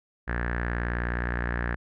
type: tone with low-pass filter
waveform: sawtooth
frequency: 59.4 Hz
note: A#1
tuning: 33 cents sharp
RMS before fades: -29 dBFS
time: 0.27-1.76 s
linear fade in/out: 20 ms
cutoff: 1700 Hz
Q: 8.1
effects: none